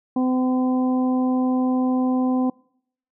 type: harmonic tone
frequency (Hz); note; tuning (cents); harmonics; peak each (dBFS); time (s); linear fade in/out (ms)
255.3; C4; -42; 1 / 2 / 3 / 4; -18 / -30 / -30 / -34; 0.16-2.5; 5
effects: noise-tail reverb RT60 0.7 s tail -26 dB re dry